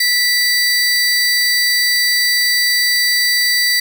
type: tone pair together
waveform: 40% pulse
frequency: 1967 / 4643 Hz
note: B6 / D8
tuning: -7 / -21 cents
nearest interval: octave + minor third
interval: 1486 cents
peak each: -14 dBFS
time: 0-3.8 s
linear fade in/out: 5 ms
effects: none